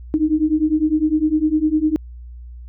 sine beating tone pair, 303.6 / 313.5 Hz, D#4 / D#4, -42 / +13 cents, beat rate 9.9 Hz, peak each -18 / -17 dBFS, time 0.14-1.96 s, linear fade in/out 0 ms, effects added 60 Hz sine -33 dBFS peak until 2.68 s

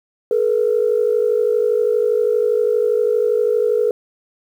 sine tone pair together, 428.6 / 481.1 Hz, A4 / B4, -45 / -45 cents, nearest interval major second, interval 200 cents, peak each -16 dBFS, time 0.31-3.91 s, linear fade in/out 2 ms, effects tanh soft clip ceiling -6 dBFS + 8-bit

